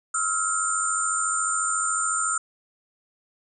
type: tone cluster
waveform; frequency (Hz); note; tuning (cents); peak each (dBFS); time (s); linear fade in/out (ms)
sine; 1285 / 1379 / 7150 / 8540; E6 / F6 / A8 / C9; -45 / -22 / +27 / +34; -28; 0.14-2.38; 5
effects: none